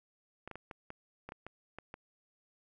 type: clicks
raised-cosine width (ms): 0.5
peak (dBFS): -29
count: 10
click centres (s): 0.476 / 0.513 / 0.556 / 0.712 / 0.904 / 1.29 / 1.321 / 1.466 / 1.786 / 1.941
effects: none